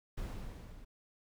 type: noise with level ramp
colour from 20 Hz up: brown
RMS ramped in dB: -38 to -53 dBFS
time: 0.17-0.85 s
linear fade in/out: 10 ms
effects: none